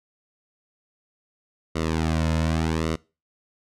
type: tone with flanger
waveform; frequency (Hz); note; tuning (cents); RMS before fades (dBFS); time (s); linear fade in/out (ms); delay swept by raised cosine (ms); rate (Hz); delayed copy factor
sawtooth; 80.2; E2; -47; -24; 1.75-2.96; 10; 1.2 to 2.6; 0.86; -0.95
effects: noise-tail reverb RT60 0.3 s tail -22 dB re dry + low-pass 8000 Hz 12 dB/octave